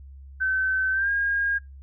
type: tone with pitch glide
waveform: sine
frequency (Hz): 1533 to 1624.2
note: G6 to G#6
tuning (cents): -39 to -39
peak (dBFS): -21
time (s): 0.4-1.59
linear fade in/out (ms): 20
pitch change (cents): +100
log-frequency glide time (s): 0.92-1.1
effects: noise-tail reverb RT60 0.2 s tail -23 dB re dry + added 68 Hz sine -41 dBFS peak until 1.82 s

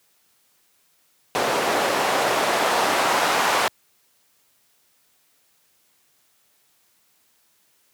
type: noise with band-pass filter sweep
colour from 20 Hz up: white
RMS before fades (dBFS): -21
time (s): 1.35-3.68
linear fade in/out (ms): 0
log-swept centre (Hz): 540 to 870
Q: 1.1
effects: white hiss -63 dBFS RMS until 7.93 s + high-pass 80 Hz 12 dB/octave

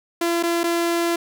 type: tone with dropouts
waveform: sawtooth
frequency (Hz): 340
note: F4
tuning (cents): -46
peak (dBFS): -15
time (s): 0.21-1.16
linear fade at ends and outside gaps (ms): 5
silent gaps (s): 0.428-0.434 / 0.634-0.639
effects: none

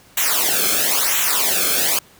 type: noise with flanger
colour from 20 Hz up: white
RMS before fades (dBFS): -18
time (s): 0.17-1.99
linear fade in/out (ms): 5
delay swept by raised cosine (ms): 0.2 to 1.07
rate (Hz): 0.99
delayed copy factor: -0.85
effects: pink hiss -49 dBFS RMS until 2.19 s + high-pass 60 Hz 12 dB/octave

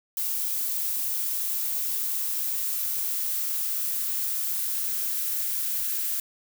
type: noise with high-pass filter sweep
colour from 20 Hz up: violet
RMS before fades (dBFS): -28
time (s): 0.17-6.2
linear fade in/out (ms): 2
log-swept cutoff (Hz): 740 to 1500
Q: 2
effects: none

